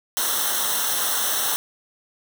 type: noise with comb filter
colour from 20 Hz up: white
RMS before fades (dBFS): -23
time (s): 0.17-1.56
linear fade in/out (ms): 0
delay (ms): 0.42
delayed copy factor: -0.85
effects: none